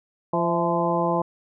harmonic tone with a mistuned harmonic, 171.6 Hz, F3, 30 cents flat, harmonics 1 / 2 / 3 / 4 / 5 / 6, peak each -27 / -27 / -27 / -27 / -27 / -27 dBFS, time 0.33-1.22 s, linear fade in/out 5 ms, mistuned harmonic 4, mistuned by -55 cents, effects none

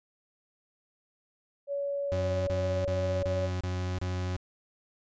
sine tone, 564 Hz, C#5, 30 cents sharp, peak -29 dBFS, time 1.67-3.5 s, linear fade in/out 50 ms
40% pulse tone bursts, 91.3 Hz, F#2, 23 cents flat, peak -29 dBFS, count 6, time 2.12-4.365 s, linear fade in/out 0 ms, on 350 ms, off 29 ms
effects resampled to 16000 Hz

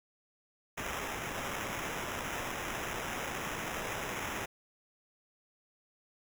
violet noise with sample-and-hold, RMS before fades -38 dBFS, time 0.77-4.46 s, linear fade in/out 10 ms, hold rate 4410 Hz, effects none

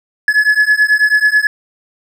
triangle beating tone pair, 1700 / 1709.2 Hz, G#6 / G#6, +40 / +49 cents, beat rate 9.2 Hz, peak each -10 dBFS, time 0.28-1.47 s, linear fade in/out 2 ms, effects none

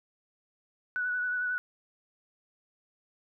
sine tone with vibrato, 1480 Hz, F#6, in tune, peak -28 dBFS, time 0.96-1.58 s, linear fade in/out 0 ms, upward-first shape sine, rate 11 Hz, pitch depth 23 cents each way, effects none

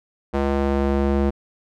square tone with band-pass filter sweep, 69.3 Hz, C#2, in tune, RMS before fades -20 dBFS, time 0.33-1.31 s, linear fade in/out 20 ms, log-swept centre 550 to 320 Hz, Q 0.74, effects none

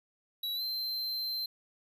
square tone with pitch glide, 3911 to 4113 Hz, B7 to C8, -18 to -30 cents, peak -33 dBFS, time 0.43-1.46 s, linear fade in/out 5 ms, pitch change +88 cents, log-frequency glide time 0.55-0.62 s, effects none

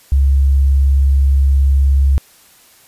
sine tone with vibrato, 68.5 Hz, C#2, 20 cents flat, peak -8 dBFS, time 0.12-2.18 s, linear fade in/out 0 ms, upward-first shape triangle, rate 19 Hz, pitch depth 18 cents each way, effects white hiss -47 dBFS RMS until 2.87 s + resampled to 32000 Hz

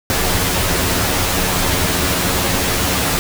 pink noise with comb filter, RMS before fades -17 dBFS, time 0.1-3.19 s, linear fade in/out 0 ms, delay 11 ms, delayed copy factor +0.7, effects none

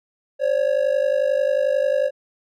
triangle ring-modulated tone, 554.4 Hz, C#5, in tune, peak -12 dBFS, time 0.39-2.11 s, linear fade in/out 50 ms, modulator 25.6 Hz, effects none

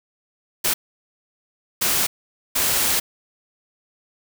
white noise bursts at uneven times, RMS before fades -20 dBFS, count 3, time 0.64-0.74 / 1.81-2.07 / 2.55-3 s, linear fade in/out 10 ms, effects none

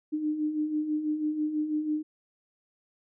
sine beating tone pair, 299.6 / 305.7 Hz, D4 / D#4, +35 / -30 cents, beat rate 6.1 Hz, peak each -35 / -27 dBFS, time 0.12-2.03 s, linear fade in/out 20 ms, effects none

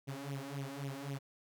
sawtooth tone with flanger, 138.59 Hz, C#3, in tune, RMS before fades -42 dBFS, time 0.07-1.19 s, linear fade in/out 20 ms, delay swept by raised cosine 0.31 to 3.91 ms, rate 3.8 Hz, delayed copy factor +0.85, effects none

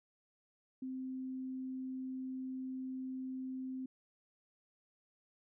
sine tone, 260 Hz, C4, 11 cents flat, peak -39 dBFS, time 0.82-3.86 s, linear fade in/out 5 ms, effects none

